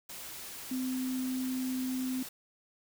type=tone in noise; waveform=sine; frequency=257.3 Hz; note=C4; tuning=29 cents flat; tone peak=-31 dBFS; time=0.71-2.23 s; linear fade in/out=5 ms; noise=white; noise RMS=-44 dBFS; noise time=0.09-2.29 s; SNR=+10 dB; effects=none